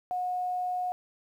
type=tone; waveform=sine; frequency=726 Hz; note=F#5; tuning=33 cents flat; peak=-28 dBFS; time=0.11-0.92 s; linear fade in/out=0 ms; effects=10-bit